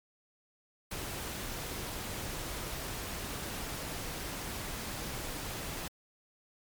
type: noise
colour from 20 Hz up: pink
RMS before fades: -39 dBFS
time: 0.91-5.88 s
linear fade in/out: 5 ms
effects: MP3 96 kbps